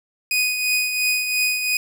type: tone with tremolo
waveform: sawtooth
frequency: 2489 Hz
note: D#7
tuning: in tune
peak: -13 dBFS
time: 0.31-1.77 s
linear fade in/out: 2 ms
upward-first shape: triangle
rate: 2.9 Hz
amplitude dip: 55%
effects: none